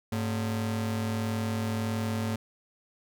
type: ring-modulated tone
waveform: 45% pulse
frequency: 163.4 Hz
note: E3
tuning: 15 cents flat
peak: -25 dBFS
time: 0.12-2.36 s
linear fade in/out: 5 ms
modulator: 60.9 Hz
effects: none